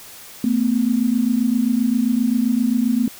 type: tone pair together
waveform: sine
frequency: 225 / 252.6 Hz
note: A3 / B3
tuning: +39 / +39 cents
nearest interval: major second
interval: 200 cents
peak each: -18 dBFS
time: 0.44-3.08 s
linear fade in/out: 2 ms
effects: white hiss -40 dBFS RMS until 3.19 s